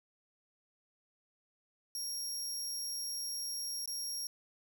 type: tone with dropouts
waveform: 25% pulse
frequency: 5588 Hz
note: F8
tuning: in tune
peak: -32 dBFS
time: 1.95-4.27 s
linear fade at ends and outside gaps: 1 ms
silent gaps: 3.858-3.876 s
effects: none